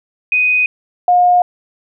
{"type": "tone pair in turn", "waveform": "sine", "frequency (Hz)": [2496, 715.1], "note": ["D#7", "F5"], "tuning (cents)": [5, 41], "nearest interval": "octave + minor seventh", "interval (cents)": 2164, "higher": "first", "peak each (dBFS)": [-10, -7], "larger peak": "second", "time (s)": [[0.32, 0.66], [1.08, 1.42]], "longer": "neither", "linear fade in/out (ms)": 2, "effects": []}